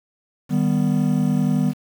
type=chord; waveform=triangle; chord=Eb augmented; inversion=none; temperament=equal with one note detuned; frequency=154.13 / 196 / 246.9 Hz; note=Eb3 / G3 / B3; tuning=-16 / 0 / 0 cents; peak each=-19 dBFS; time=0.49-1.74 s; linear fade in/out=50 ms; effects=7-bit